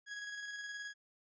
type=tone with tremolo; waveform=40% pulse; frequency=1661.2 Hz; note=G#6; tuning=in tune; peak=-40 dBFS; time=0.06-0.94 s; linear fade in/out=50 ms; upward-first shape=square; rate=19 Hz; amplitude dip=30%; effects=resampled to 16000 Hz